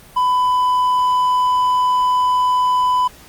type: tone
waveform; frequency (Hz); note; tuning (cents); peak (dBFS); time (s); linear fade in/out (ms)
triangle; 1000; B5; +21; -11; 0.16-3.08; 10
effects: pink hiss -43 dBFS RMS until 3.28 s + Opus 32 kbps